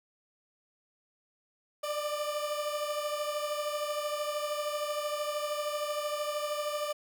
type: beating tone pair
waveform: 30% pulse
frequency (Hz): 591 / 604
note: D5 / D5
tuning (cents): +11 / +48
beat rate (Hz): 13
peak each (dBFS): -30 / -35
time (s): 1.83-6.93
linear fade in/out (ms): 10
effects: none